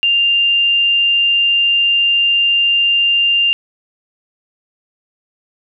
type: tone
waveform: sine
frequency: 2794 Hz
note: F7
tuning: in tune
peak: -10 dBFS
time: 0.03-3.53 s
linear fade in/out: 0 ms
effects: none